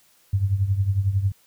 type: tone with tremolo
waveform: sine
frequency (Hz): 98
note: G2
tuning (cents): 0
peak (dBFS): -15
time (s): 0.33-1.32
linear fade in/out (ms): 5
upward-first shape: triangle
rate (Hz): 11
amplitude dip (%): 80
effects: white hiss -59 dBFS RMS until 1.46 s